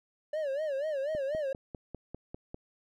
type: tone with vibrato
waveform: triangle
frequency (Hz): 581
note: D5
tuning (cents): -19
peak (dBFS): -28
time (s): 0.33-1.53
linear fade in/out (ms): 5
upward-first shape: sine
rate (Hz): 4.1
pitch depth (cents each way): 150
type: click train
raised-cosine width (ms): 2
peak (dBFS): -27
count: 8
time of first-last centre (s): 1.15-2.544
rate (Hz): 5.02
effects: none